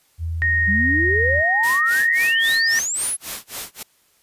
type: tone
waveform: sine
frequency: 82.41 Hz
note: E2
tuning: in tune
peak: -22 dBFS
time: 0.18-1.43 s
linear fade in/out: 50 ms
type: tone with pitch glide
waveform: sine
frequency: 1860 to 1822.8 Hz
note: A#6 to A#6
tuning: -4 to -39 cents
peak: -16 dBFS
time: 0.42-2.79 s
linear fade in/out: 0 ms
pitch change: -35 cents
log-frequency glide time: 2.24-2.36 s
type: exponential sweep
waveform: sine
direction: up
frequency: 187.8 to 11175 Hz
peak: -21 dBFS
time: 0.67-3.17 s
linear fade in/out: 20 ms
type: noise with tremolo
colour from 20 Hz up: white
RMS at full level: -28 dBFS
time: 1.63-3.83 s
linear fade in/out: 5 ms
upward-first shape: sine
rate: 3.7 Hz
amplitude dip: 100%
effects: white hiss -60 dBFS RMS until 4.22 s + resampled to 32000 Hz